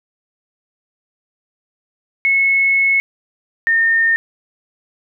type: tone pair in turn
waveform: sine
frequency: 2191 / 1822.9 Hz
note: C#7 / A#6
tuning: -21 / -39 cents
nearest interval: minor third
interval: 318 cents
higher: first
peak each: -11 dBFS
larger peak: neither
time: 2.25-3 / 3.67-4.16 s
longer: first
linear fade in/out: 0 ms
effects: none